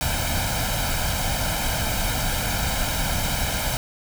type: noise with comb filter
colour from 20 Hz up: pink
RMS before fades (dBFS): -24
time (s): 0.01-3.77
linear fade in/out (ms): 0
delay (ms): 1.3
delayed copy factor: +0.75
effects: none